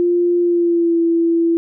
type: tone with pitch glide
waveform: sine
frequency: 349.4 to 334.6 Hz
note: F4 to E4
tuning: +1 to +26 cents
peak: -12 dBFS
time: 0-1.57 s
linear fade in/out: 0 ms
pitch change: -75 cents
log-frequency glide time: 0.4-1 s
effects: none